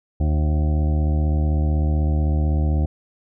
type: harmonic tone with a mistuned harmonic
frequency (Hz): 75.9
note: D#2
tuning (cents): -42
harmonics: 1 / 2 / 3 / 4 / 5 / 7 / 8 / 9 / 10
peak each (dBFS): -17 / -25 / -31 / -31 / -38 / -37 / -45 / -40 / -40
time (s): 0.2-2.86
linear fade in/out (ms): 5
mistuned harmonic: 8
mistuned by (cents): +26
effects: none